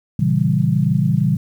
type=chord; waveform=sine; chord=A# diminished seventh; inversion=none; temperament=equal; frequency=116.54 / 138.59 / 164.81 / 196 Hz; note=A#2 / C#3 / E3 / G3; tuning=0 / 0 / 0 / 0 cents; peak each=-21 / -18 / -18 / -20 dBFS; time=0.19-1.37 s; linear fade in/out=5 ms; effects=8-bit